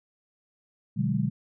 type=chord; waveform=sine; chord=G# half-diminished seventh; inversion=first; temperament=just; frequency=124.59 / 149.51 / 186.89 / 207.7 Hz; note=B2 / D3 / F#3 / G#3; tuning=+16 / +31 / +18 / 0 cents; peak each=-29 dBFS; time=0.96-1.3 s; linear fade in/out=20 ms; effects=none